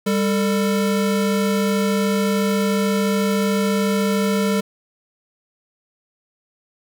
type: tone pair together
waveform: square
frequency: 198.7 / 445.7 Hz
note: G3 / A4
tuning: +24 / +22 cents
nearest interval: octave + major second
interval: 1398 cents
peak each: -19 / -23 dBFS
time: 0.06-4.61 s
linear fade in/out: 10 ms
effects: none